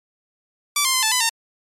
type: tone with pitch steps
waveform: 5% pulse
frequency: 1159 / 1052 / 1032 / 877 / 1003 / 912 Hz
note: D6 / C6 / C6 / A5 / B5 / A#5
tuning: -23 / +9 / -24 / -6 / +26 / -38 cents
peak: -4 dBFS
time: 0.76-1.294 s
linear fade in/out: 5 ms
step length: 89 ms
effects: low-pass 11000 Hz 12 dB/octave + MP3 96 kbps